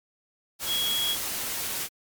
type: tone in noise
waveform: sine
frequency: 3322 Hz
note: G#7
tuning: in tune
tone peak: -25 dBFS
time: 0.66-1.17 s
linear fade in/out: 50 ms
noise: white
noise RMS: -31 dBFS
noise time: 0.59-1.89 s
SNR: +3 dB
effects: MP3 96 kbps